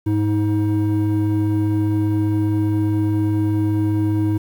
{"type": "tone pair together", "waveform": "triangle", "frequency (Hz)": [103.83, 316.4], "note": ["G#2", "D#4"], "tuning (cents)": [0, 29], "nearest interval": "octave + perfect fifth", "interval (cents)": 1929, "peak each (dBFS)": -16, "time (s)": [0.06, 4.38], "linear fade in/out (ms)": 10, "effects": ["tanh soft clip ceiling -8 dBFS", "8-bit"]}